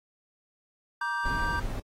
triangle chord, G minor, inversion first, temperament equal with one note detuned, 947.5 / 1174.7 / 1568 Hz, Bb5 / D6 / G6, +28 / 0 / 0 cents, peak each -31 / -33 / -29 dBFS, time 1.01-1.6 s, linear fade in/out 5 ms
brown noise, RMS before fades -32 dBFS, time 1.25-1.8 s, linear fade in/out 5 ms
effects AAC 48 kbps

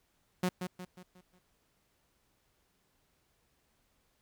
sawtooth tone with echo, 181.8 Hz, F#3, 30 cents flat, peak -24 dBFS, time 0.43-0.49 s, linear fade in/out 5 ms, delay 180 ms, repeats 5, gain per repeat -7 dB, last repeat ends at 1.39 s, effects pink hiss -74 dBFS RMS until 4.21 s

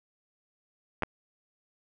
clicks, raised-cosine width 0.5 ms, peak -15 / -12 dBFS, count 2, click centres 1.023 / 1.034 s, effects none

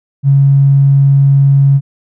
triangle tone with tanh clipping, 138.59 Hz, C#3, in tune, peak -4 dBFS, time 0.23-1.81 s, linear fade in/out 50 ms, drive 3 dB, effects none

